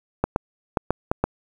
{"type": "clicks", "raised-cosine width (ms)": 1, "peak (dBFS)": -5, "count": 6, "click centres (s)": [0.24, 0.361, 0.772, 0.906, 1.115, 1.24], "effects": ["7-bit"]}